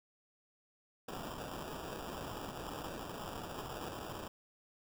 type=noise with sample-and-hold; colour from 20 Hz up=violet; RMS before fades=-44 dBFS; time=1.08-4.28 s; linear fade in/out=5 ms; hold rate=2100 Hz; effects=none